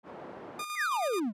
pink band-pass noise, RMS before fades -45 dBFS, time 0.03-0.65 s, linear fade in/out 50 ms, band 280 to 980 Hz, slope 12 dB/octave
sawtooth tone with tremolo, 1215 Hz, D#6, 42 cents flat, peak -30 dBFS, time 0.59-1.2 s, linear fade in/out 5 ms, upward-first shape square, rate 9.2 Hz, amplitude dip 45%
triangle exponential sweep, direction down, 2281 to 190 Hz, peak -26 dBFS, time 0.75-1.33 s, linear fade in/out 50 ms
effects resampled to 32000 Hz

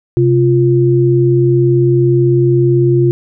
sine tone pair together, 130.81 / 348.9 Hz, C3 / F4, 0 / -2 cents, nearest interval octave + perfect fourth, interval 1698 cents, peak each -10 dBFS, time 0.17-3.11 s, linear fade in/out 0 ms, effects none

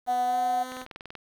10% pulse tone with pitch glide, 250 to 255.4 Hz, B3 to C4, +21 to -42 cents, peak -28 dBFS, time 0.06-0.86 s, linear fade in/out 50 ms, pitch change +37 cents, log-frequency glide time 0.25-0.38 s
sine tone, 740 Hz, F#5, in tune, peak -23 dBFS, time 0.07-0.64 s, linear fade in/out 20 ms
click train, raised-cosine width 0.3 ms, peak -24 dBFS, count 10, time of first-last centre 0.72-1.153 s, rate 20.8 Hz
effects 9-bit

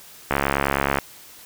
click train, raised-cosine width 0.5 ms, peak -4 dBFS, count 48, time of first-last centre 0.31-0.986 s, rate 69.5 Hz, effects white hiss -45 dBFS RMS until 1.45 s

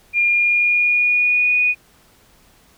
sine tone with pitch glide, 2409 to 2470 Hz, D7 to D#7, +43 to -13 cents, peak -13 dBFS, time 0.13-1.75 s, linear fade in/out 50 ms, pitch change +44 cents, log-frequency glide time 0.24-1.6 s, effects pink hiss -53 dBFS RMS until 2.77 s

